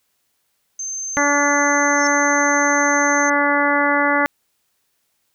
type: tone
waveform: sine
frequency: 6280 Hz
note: G8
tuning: 2 cents sharp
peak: -24 dBFS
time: 0.79-3.3 s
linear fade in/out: 5 ms
type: harmonic tone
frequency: 287.4 Hz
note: D4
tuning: 37 cents flat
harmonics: 1 / 2 / 3 / 4 / 5 / 6 / 7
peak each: -22 / -22 / -22 / -22 / -22 / -22 / -22 dBFS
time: 1.17-4.26 s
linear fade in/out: 0 ms
type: tone with exponential growth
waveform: sine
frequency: 5460 Hz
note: F8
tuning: 40 cents flat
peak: -23 dBFS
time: 1.9-2.07 s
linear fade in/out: 0 ms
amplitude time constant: 36 ms
effects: white hiss -68 dBFS RMS until 5.34 s